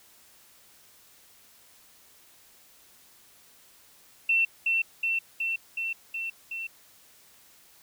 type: tone with echo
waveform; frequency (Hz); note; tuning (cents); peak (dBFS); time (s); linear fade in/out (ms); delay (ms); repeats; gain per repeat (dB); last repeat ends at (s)
sine; 2696; E7; +38; -20; 4.29-4.45; 5; 370; 6; -2; 6.67
effects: white hiss -57 dBFS RMS until 7.82 s